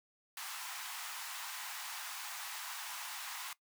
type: high-pass noise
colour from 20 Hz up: pink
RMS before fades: -44 dBFS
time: 0.37-3.53 s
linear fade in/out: 2 ms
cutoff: 810 Hz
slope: 48 dB/octave
effects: noise-tail reverb RT60 0.1 s tail -19 dB re dry